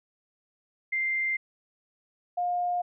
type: tone pair in turn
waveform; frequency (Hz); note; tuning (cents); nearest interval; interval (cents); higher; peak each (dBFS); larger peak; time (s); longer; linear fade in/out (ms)
sine; 2093 / 710.3; C7 / F5; 0 / +29; octave + perfect fifth; 1871; first; -25; neither; 0.92-1.37 / 2.37-2.82; neither; 10
effects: none